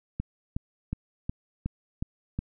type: click train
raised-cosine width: 5 ms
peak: -17 dBFS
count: 7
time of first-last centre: 0.2-2.39 s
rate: 2.74 Hz
effects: none